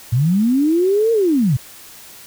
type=linear two-way sweep; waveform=sine; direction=up then down; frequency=110 to 466.2 to 110 Hz; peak=-12 dBFS; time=0.12-1.57 s; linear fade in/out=10 ms; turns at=1.12 s; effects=white hiss -40 dBFS RMS until 2.26 s